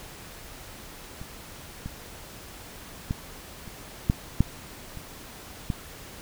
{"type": "clicks", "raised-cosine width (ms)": 5, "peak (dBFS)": [-26, -21, -14, -29, -8, -6, -26, -14], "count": 8, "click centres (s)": [1.215, 1.86, 3.109, 3.677, 4.099, 4.406, 4.973, 5.702], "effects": ["pink hiss -44 dBFS RMS until 6.21 s"]}